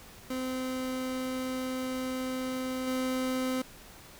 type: tone with level steps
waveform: 30% pulse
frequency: 257.9 Hz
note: C4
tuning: 25 cents flat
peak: -29 / -26 dBFS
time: 0.3-3.62 s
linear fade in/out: 5 ms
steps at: 2.87 s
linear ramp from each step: 5 ms
effects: pink hiss -51 dBFS RMS until 4.19 s